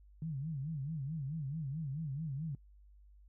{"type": "tone with vibrato", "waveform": "sine", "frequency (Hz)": 147.5, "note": "D3", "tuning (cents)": 8, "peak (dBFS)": -36, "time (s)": [0.22, 2.55], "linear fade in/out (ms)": 2, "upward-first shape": "sine", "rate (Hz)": 4.6, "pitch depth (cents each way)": 190, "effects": ["noise-tail reverb RT60 0.1 s tail -23 dB re dry", "added 50 Hz sine -57 dBFS peak until 3.28 s"]}